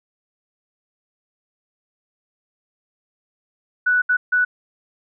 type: tone bursts at uneven times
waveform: sine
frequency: 1480 Hz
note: F#6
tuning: in tune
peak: -14 dBFS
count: 3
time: 3.86-4.02 / 4.09-4.17 / 4.32-4.45 s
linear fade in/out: 10 ms
effects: none